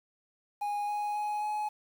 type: tone with pitch steps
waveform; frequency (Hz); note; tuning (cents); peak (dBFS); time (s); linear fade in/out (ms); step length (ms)
triangle; 824 / 830.7 / 837.4 / 844.2; G#5 / G#5 / G#5 / G#5; -14 / 0 / +14 / +28; -28; 0.61-1.69; 10; 270
effects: 9-bit